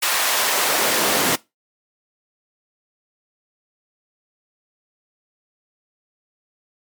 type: noise with high-pass filter sweep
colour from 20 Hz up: pink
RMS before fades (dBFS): -19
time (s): 0.02-1.36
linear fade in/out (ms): 10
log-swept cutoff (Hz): 1100 to 240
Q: 0.79
effects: noise-tail reverb RT60 0.2 s tail -20 dB re dry + MP3 96 kbps